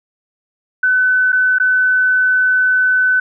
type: tone with dropouts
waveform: sine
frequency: 1508 Hz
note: F#6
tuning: 32 cents sharp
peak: -10 dBFS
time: 0.83-3.2 s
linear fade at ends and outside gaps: 5 ms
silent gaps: 1.321-1.327 / 1.585-1.599 s
effects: none